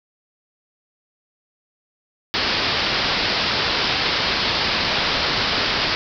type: low-pass noise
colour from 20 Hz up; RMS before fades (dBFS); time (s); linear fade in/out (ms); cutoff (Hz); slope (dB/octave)
white; -21; 2.34-5.95; 0; 5200; 96
effects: none